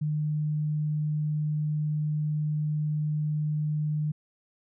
sine tone, 151.5 Hz, D#3, 46 cents flat, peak -25 dBFS, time 0.01-4.12 s, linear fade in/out 10 ms, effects none

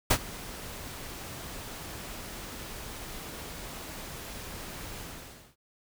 pink noise with ADSR envelope, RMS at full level -21 dBFS, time 0.1-5.56 s, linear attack 9 ms, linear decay 67 ms, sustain -20 dB, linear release 570 ms, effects none

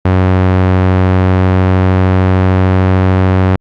sawtooth tone with pitch glide, 92.8 to 93.66 Hz, F#2 to F#2, +6 to +22 cents, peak -3 dBFS, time 0.05-3.56 s, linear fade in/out 5 ms, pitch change +16 cents, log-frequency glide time 0.79-3.4 s, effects low-pass 2000 Hz 12 dB/octave + Opus 48 kbps

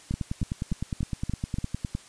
two click trains, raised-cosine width 5 ms, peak -16 / -16 dBFS, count 19 / 6, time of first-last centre 0.11-1.95 / 0.14-1.585 s, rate 9.78 / 3.46 Hz, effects white hiss -51 dBFS RMS until 2.08 s + resampled to 22050 Hz

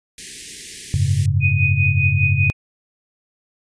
white band-stop noise, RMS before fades -33 dBFS, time 0.18-1.26 s, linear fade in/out 2 ms, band 460 to 1700 Hz, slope 96 dB/octave
sine chord, F# suspended second, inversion none, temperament just, 92.5 / 104.06 / 138.75 Hz, F#2 / G#2 / C#3, 0 / +4 / +2 cents, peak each -19 dBFS, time 0.94-2.5 s, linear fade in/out 0 ms
sine tone with tremolo, 2489 Hz, D#7, in tune, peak -15 dBFS, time 1.4-2.53 s, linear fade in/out 50 ms, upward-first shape triangle, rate 5 Hz, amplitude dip 80%
effects resampled to 22050 Hz

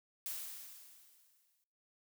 blue noise with exponential decay, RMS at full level -40 dBFS, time 0.26-1.64 s, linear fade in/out 0 ms, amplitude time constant 300 ms, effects noise-tail reverb RT60 0.7 s tail -21 dB re dry

